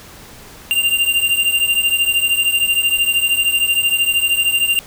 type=beating tone pair; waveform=square; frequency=2784 / 2797 Hz; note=F7 / F7; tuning=-6 / +2 cents; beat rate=13 Hz; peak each=-16 / -19 dBFS; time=0.71-4.79 s; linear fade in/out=0 ms; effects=pink hiss -39 dBFS RMS until 4.86 s